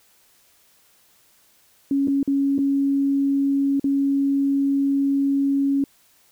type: tone with dropouts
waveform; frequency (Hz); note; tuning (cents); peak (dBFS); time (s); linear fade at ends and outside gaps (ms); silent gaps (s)
sine; 277.2; C#4; 0; -17; 1.91-5.84; 2; 2.074-2.081 / 2.23-2.276 / 2.581-2.588 / 3.797-3.842
effects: white hiss -58 dBFS RMS until 6.31 s